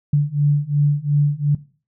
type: beating tone pair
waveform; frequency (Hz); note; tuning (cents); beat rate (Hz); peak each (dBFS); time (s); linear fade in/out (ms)
sine; 144.2 / 147; D3 / D3; -31 / +2; 2.8; -17; 0.13-1.55; 5
effects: noise-tail reverb RT60 0.4 s tail -19 dB re dry